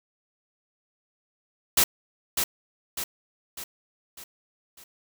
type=noise with echo; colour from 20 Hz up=white; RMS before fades=-19 dBFS; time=1.77-1.84 s; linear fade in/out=5 ms; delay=600 ms; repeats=5; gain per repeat=-6 dB; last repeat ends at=4.84 s; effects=none